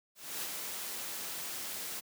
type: noise with ADSR envelope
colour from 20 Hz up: white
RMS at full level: -37 dBFS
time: 0.15-2.01 s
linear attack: 270 ms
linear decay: 51 ms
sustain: -3 dB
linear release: 22 ms
effects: high-pass 150 Hz 12 dB/octave